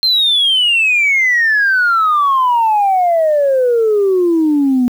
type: exponential sweep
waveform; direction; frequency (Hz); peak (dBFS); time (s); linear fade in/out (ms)
sine; down; 4186 to 242; -8; 0.03-4.88; 0
effects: tanh soft clip ceiling -6 dBFS + 7-bit

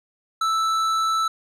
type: tone with tanh clipping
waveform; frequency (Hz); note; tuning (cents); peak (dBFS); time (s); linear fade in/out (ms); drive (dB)
triangle; 1318.5; E6; 0; -21; 0.41-1.28; 5; 16
effects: none

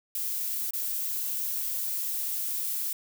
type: noise with dropouts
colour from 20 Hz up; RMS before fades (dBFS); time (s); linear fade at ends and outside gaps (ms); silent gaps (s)
violet; -31; 0.15-2.93; 2; 0.708-0.735
effects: none

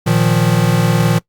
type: chord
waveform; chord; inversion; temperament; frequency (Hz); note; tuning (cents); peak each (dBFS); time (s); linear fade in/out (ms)
square; Bb suspended fourth; none; equal; 116.54 / 155.56 / 174.61; Bb2 / Eb3 / F3; 0 / 0 / 0; -16; 0.06-1.19; 10
effects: noise-tail reverb RT60 0.1 s tail -22 dB re dry + Opus 48 kbps

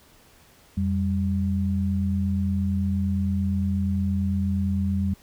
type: tone pair together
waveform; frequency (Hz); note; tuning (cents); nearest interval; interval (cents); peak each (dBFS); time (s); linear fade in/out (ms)
sine; 87.31 / 196; F2 / G3; 0 / 0; octave + major second; 1400; -24; 0.77-5.14; 5
effects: pink hiss -55 dBFS RMS until 5.22 s

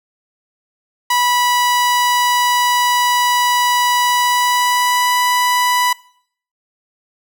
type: tone with pitch glide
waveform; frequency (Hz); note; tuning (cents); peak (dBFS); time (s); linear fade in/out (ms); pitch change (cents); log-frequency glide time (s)
sawtooth; 980 to 988; B5 to B5; -14 to 0; -9; 1.1-5.93; 5; +14; 3.97-5.18
effects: noise-tail reverb RT60 0.6 s tail -22 dB re dry

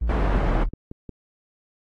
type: exponential sweep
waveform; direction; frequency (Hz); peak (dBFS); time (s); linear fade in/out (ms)
triangle; down; 59.4 to 35.21; -18; 0.01-0.69; 10
type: low-pass noise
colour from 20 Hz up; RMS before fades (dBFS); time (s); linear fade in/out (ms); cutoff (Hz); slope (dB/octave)
pink; -25; 0.09-0.64; 5; 1200; 12
type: click train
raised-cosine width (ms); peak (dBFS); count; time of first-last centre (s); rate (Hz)
3; -23; 6; 0.2-1.093; 5.6
effects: AAC 32 kbps

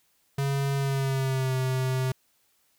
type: tone with pitch glide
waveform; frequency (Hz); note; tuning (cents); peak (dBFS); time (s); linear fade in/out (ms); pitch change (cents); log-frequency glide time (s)
square; 138.59 to 130.06; C#3 to C3; 0 to -10; -25; 0.38-2.12; 5; -110; 0.76-1.55
effects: white hiss -68 dBFS RMS until 2.78 s

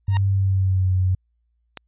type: tone with exponential growth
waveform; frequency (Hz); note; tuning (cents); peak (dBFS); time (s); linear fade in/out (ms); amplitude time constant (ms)
sawtooth; 932.3; A#5; 0; -19; 0.07-0.17; 1; 21
type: tone with pitch glide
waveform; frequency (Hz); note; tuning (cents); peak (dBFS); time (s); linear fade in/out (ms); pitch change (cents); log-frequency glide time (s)
sine; 98 to 92.61; G2 to F#2; 0 to +2; -16; 0.08-1.15; 5; -98; 0.28-0.92
type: click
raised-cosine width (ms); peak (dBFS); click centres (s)
0.2; -15; 1.773
effects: added 58 Hz sine -64 dBFS peak until 1.87 s + resampled to 8000 Hz

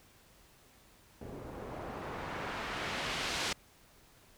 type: noise with low-pass filter sweep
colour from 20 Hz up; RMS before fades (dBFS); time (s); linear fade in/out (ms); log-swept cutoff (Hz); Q
white; -39; 1.21-3.53; 5; 400 to 5000; 0.77
effects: pink hiss -62 dBFS RMS until 4.37 s

